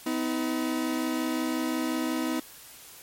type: tone pair together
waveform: 40% pulse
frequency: 252.4 / 318 Hz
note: B3 / D#4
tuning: +38 / +38 cents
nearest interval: major third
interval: 400 cents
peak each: -29 / -28 dBFS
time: 0.06-2.4 s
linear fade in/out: 5 ms
effects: white hiss -48 dBFS RMS until 3.02 s + MP3 64 kbps